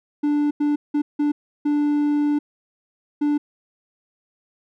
triangle tone bursts at uneven times, 293.7 Hz, D4, in tune, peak -15 dBFS, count 6, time 0.23-0.51 / 0.6-0.76 / 0.94-1.02 / 1.19-1.32 / 1.65-2.39 / 3.21-3.38 s, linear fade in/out 10 ms, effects none

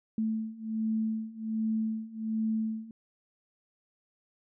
sine beating tone pair, 219.6 / 220.9 Hz, A3 / A3, -3 / +7 cents, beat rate 1.3 Hz, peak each -33 / -31 dBFS, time 0.18-2.91 s, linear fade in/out 2 ms, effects none

